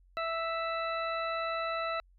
harmonic tone, 659.3 Hz, E5, in tune, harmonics 1 / 2 / 3 / 4 / 6, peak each -35 / -34 / -42 / -42 / -44 dBFS, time 0.17-2 s, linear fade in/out 0 ms, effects added 45 Hz sine -59 dBFS peak until 2.18 s

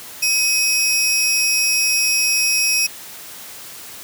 sawtooth tone pair together, 2537 / 5598 Hz, D#7 / F8, +33 / +3 cents, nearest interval octave + major second, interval 1370 cents, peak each -15 dBFS, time 0.22-2.87 s, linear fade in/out 10 ms, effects white hiss -36 dBFS RMS until 4.03 s + high-pass 80 Hz 12 dB/octave

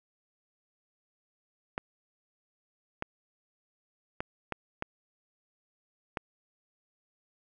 clicks, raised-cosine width 0.5 ms, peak -17 dBFS, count 6, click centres 1.779 / 3.024 / 4.205 / 4.523 / 4.824 / 6.172 s, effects none

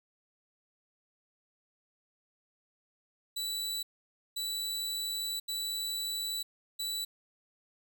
sawtooth tone bursts at uneven times, 3951 Hz, B7, in tune, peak -30 dBFS, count 4, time 3.36-3.83 / 4.36-5.4 / 5.48-6.43 / 6.79-7.05 s, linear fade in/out 10 ms, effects none

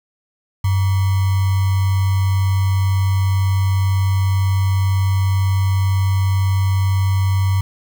sine tone with sample-and-hold, 96 Hz, G2, 36 cents flat, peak -13 dBFS, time 0.64-7.61 s, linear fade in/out 5 ms, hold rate 1050 Hz, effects none

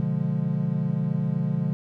triangle chord, B diminished seventh, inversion none, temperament equal, 123.47 / 146.83 / 174.61 / 207.7 Hz, B2 / D3 / F3 / Ab3, 0 / 0 / 0 / 0 cents, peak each -30 / -24 / -25 / -29 dBFS, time 0-1.73 s, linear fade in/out 0 ms, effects none

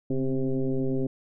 sine tone with frequency modulation, 128.8 Hz, C3, 27 cents flat, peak -23 dBFS, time 0.1-1.07 s, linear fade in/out 5 ms, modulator 133 Hz, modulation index 2.4, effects none

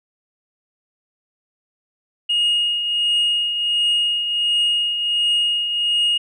sine tone with tremolo, 2864 Hz, F7, 43 cents sharp, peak -12 dBFS, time 2.29-6.18 s, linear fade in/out 10 ms, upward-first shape triangle, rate 1.4 Hz, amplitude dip 60%, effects tanh soft clip ceiling -13 dBFS

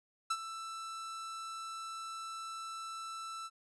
45% pulse tone with ADSR envelope, 1327 Hz, E6, 11 cents sharp, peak -29 dBFS, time 0.3-3.5 s, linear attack 9 ms, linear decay 52 ms, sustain -12 dB, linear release 42 ms, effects resampled to 24000 Hz

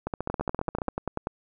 two click trains, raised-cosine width 1 ms, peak -14 / -15 dBFS, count 11 / 13, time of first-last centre 0.3-1.271 / 0.07-0.886 s, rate 10.3 / 14.7 Hz, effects none

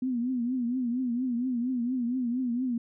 sine tone with vibrato, 246.9 Hz, B3, in tune, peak -26 dBFS, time 0.02-2.78 s, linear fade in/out 5 ms, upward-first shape triangle, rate 4.3 Hz, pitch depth 120 cents each way, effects none

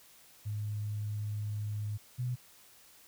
sine tone pair in turn, 105.1 / 124.25 Hz, G#2 / B2, +21 / +11 cents, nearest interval minor third, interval 290 cents, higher second, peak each -33 / -31 dBFS, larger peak second, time 0.45-1.98 / 2.18-2.36 s, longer first, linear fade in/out 20 ms, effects white hiss -59 dBFS RMS until 3.07 s

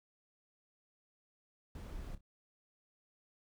brown noise with echo, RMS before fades -45 dBFS, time 1.75-2.15 s, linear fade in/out 2 ms, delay 29 ms, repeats 2, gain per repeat -13 dB, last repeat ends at 2.208 s, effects none

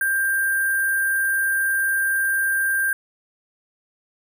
sine tone with sample-and-hold, 1586 Hz, G6, 20 cents sharp, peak -18 dBFS, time 0.01-2.93 s, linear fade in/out 2 ms, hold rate 11025 Hz, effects none

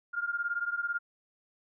sine beating tone pair, 1402 / 1420 Hz, F6 / F6, +6 / +28 cents, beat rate 18 Hz, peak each -32 / -34 dBFS, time 0.13-0.99 s, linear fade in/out 20 ms, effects none

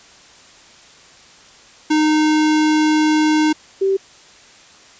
square / sine tone pair in turn, 307.8 / 387.8 Hz, D#4 / G4, -19 / -19 cents, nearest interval major third, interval 400 cents, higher second, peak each -13 dBFS, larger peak neither, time 1.9-3.53 / 3.81-3.97 s, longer first, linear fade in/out 10 ms, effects white hiss -45 dBFS RMS until 4.99 s + resampled to 16000 Hz

